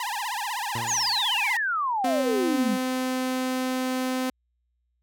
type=tone with vibrato; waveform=sawtooth; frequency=906 Hz; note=A#5; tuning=50 cents flat; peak=-24 dBFS; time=0-1.57 s; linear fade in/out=2 ms; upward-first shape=triangle; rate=16 Hz; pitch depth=250 cents each way
type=tone with exponential decay; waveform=sawtooth; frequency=116.54 Hz; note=A#2; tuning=in tune; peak=-26 dBFS; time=0.75-1.31 s; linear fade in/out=5 ms; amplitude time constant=120 ms
type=exponential sweep; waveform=sine; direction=down; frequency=7230 to 185.3 Hz; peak=-23 dBFS; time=0.86-2.78 s; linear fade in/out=50 ms
type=tone with pitch glide; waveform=sawtooth; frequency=261.6 to 257.1 Hz; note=C4 to C4; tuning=0 to -30 cents; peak=-21 dBFS; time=2.04-4.3 s; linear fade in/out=5 ms; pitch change=-30 cents; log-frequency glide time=2.14-2.33 s
effects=added 60 Hz sine -70 dBFS peak until 5.02 s